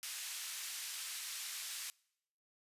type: band-pass noise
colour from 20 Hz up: white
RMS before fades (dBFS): -44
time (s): 0.03-1.9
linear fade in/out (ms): 0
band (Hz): 1800 to 10000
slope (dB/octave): 12
effects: noise-tail reverb RT60 0.8 s tail -26 dB re dry + resampled to 32000 Hz